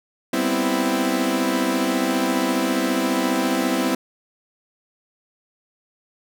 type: chord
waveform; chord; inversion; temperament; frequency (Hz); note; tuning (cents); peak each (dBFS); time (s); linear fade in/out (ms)
sawtooth; C major seventh; second; equal; 196 / 246.9 / 261.6 / 329.6; G3 / B3 / C4 / E4; 0 / 0 / 0 / 0; -24 / -22 / -19 / -20; 0.33-3.95; 5
effects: none